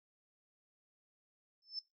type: tone with exponential growth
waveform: sine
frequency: 5274 Hz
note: E8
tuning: in tune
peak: -35 dBFS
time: 1.62-1.79 s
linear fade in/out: 2 ms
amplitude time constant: 35 ms
effects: noise-tail reverb RT60 0.2 s tail -18 dB re dry